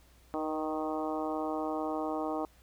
harmonic tone with a mistuned harmonic, 155.56 Hz, D#3, in tune, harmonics 2 / 3 / 4 / 5 / 6 / 7 / 8, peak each -35 / -39 / -38 / -38 / -43 / -42 / -45 dBFS, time 0.34-2.45 s, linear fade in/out 0 ms, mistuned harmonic 3, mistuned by +25 cents, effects added 60 Hz sine -60 dBFS peak until 2.62 s + pink hiss -64 dBFS RMS until 2.62 s

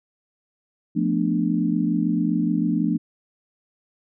sine chord, B half-diminished seventh, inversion second, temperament equal with one note detuned, 174.61 / 220 / 246.9 / 296 Hz, F3 / A3 / B3 / D4, 0 / 0 / 0 / +14 cents, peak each -24 / -24 / -26 / -24 dBFS, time 0.95-2.98 s, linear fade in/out 20 ms, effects none

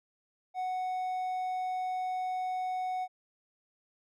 triangle tone, 740 Hz, F#5, in tune, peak -29 dBFS, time 0.54-3.08 s, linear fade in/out 50 ms, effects none

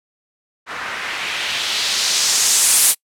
blue noise with low-pass filter sweep, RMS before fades -18 dBFS, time 0.66-2.95 s, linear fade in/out 50 ms, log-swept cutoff 1400 to 11000 Hz, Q 1.5, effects noise-tail reverb RT60 0.1 s tail -26 dB re dry

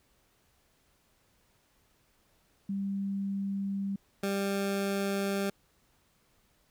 sine / 20% pulse tone pair in turn, 197.1 / 197.83 Hz, G3 / G3, +10 / +16 cents, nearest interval unison, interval 6 cents, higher second, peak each -30 / -24 dBFS, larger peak second, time 2.69-3.96 / 4.23-5.5 s, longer neither, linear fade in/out 5 ms, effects pink hiss -69 dBFS RMS until 6.7 s

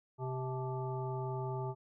harmonic tone with a mistuned harmonic, 130.3 Hz, C3, 7 cents flat, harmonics 1 / 3 / 5 / 7 / 9, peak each -37 / -41 / -47 / -43 / -50 dBFS, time 0.18-1.75 s, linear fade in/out 50 ms, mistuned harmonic 7, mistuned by -72 cents, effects none

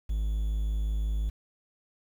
triangle tone, 52.8 Hz, G#1, 29 cents sharp, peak -24 dBFS, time 0.09-1.3 s, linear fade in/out 10 ms, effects 9-bit

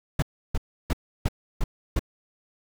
brown noise bursts, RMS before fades -22 dBFS, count 6, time 0.19-1.994 s, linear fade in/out 5 ms, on 34 ms, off 320 ms, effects none

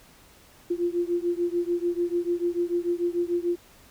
sine beating tone pair, 345.1 / 351.9 Hz, F4 / F4, -21 / +13 cents, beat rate 6.8 Hz, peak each -26 / -27 dBFS, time 0.7-3.56 s, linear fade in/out 10 ms, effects pink hiss -54 dBFS RMS until 3.9 s

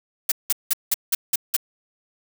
blue noise bursts, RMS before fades -19 dBFS, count 7, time 0.29-1.566 s, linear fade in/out 5 ms, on 28 ms, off 180 ms, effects none

